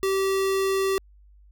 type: tone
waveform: square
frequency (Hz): 386.7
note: G4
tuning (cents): -24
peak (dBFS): -22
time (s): 0.03-0.98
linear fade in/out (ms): 0
effects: added 50 Hz sine -50 dBFS peak until 1.51 s